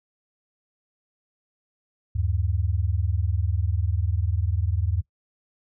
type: tone pair together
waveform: sine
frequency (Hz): 77.92 / 98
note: D#2 / G2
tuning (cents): +3 / 0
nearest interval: major third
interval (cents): 397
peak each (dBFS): -24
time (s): 2.15-5.02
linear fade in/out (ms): 10
effects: noise-tail reverb RT60 0.1 s tail -21 dB re dry